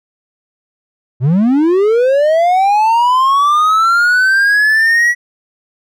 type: linear sweep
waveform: triangle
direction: up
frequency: 115.1 to 1942 Hz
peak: -6 dBFS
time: 1.2-5.15 s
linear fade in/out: 50 ms
effects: none